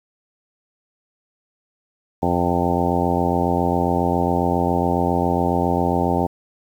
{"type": "harmonic tone with a mistuned harmonic", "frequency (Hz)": 87.31, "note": "F2", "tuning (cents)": 0, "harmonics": [1, 2, 3, 4, 5, 6, 7, 8, 9, 10], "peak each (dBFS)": [-26, -24, -24, -26, -27, -28, -28, -29, -24, -27], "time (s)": [2.22, 6.27], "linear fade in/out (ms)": 10, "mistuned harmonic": 10, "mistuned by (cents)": 42, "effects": ["8-bit"]}